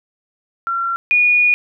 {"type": "tone pair in turn", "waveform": "sine", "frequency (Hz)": [1366, 2451], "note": ["F6", "D#7"], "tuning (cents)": [-39, -27], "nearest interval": "minor seventh", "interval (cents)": 1012, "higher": "second", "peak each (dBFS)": [-17, -10], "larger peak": "second", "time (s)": [[0.67, 0.96], [1.11, 1.54]], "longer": "second", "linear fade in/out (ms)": 0, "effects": []}